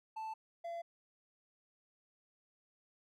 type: tone pair in turn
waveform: triangle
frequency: 880 / 679.6 Hz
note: A5 / F5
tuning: 0 / -47 cents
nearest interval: major third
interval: 447 cents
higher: first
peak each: -38 / -38 dBFS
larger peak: neither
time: 0.16-0.34 / 0.64-0.82 s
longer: neither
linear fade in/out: 10 ms
effects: none